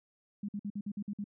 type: tone bursts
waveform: sine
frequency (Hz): 204.2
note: G#3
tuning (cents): -29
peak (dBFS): -34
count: 8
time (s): 0.43-1.242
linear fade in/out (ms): 5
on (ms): 56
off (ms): 52
effects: none